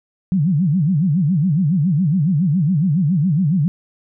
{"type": "tone with vibrato", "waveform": "sine", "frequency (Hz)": 165.4, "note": "E3", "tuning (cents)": 6, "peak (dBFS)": -13, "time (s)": [0.32, 3.68], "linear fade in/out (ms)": 0, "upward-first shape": "sine", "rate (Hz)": 7.2, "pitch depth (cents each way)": 290, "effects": []}